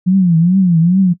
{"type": "tone with vibrato", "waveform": "sine", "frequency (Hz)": 176.9, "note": "F3", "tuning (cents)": 23, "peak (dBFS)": -7, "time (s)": [0.06, 1.14], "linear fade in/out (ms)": 20, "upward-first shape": "triangle", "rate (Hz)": 2.4, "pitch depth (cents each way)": 180, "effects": ["noise-tail reverb RT60 0.1 s tail -18 dB re dry"]}